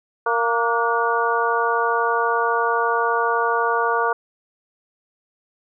harmonic tone with a mistuned harmonic, 231.9 Hz, A#3, 9 cents flat, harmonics 2 / 3 / 4 / 5 / 6, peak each -23 / -26 / -23 / -23 / -24 dBFS, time 0.26-4.13 s, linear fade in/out 5 ms, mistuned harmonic 6, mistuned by +65 cents, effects none

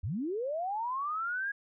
sine linear sweep, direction up, 70.9 to 1661.2 Hz, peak -31 dBFS, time 0.03-1.52 s, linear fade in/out 10 ms, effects none

